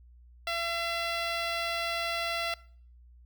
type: tone with notch filter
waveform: 10% pulse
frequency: 677 Hz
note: E5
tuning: 46 cents sharp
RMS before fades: -32 dBFS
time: 0.47-2.54 s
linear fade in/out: 2 ms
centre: 11000 Hz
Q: 0.98
effects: noise-tail reverb RT60 0.5 s tail -21 dB re dry + added 60 Hz sine -52 dBFS peak until 3.25 s